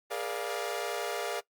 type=chord; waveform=sawtooth; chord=Bb dominant seventh; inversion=third; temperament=equal with one note detuned; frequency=415.3 / 476.5 / 587.3 / 698.5 Hz; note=Ab4 / Bb4 / D5 / F5; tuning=0 / +38 / 0 / 0 cents; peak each=-34 dBFS; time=0.1-1.41 s; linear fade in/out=20 ms; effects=noise-tail reverb RT60 0.1 s tail -20 dB re dry + Opus 32 kbps